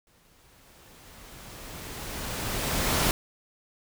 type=noise with exponential growth; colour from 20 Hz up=pink; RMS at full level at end=-23 dBFS; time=0.07-3.11 s; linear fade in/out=1 ms; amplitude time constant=660 ms; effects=none